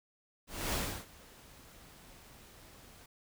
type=noise with ADSR envelope; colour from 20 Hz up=pink; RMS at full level=-33 dBFS; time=0.47-3.06 s; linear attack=260 ms; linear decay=320 ms; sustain=-23 dB; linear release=4 ms; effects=none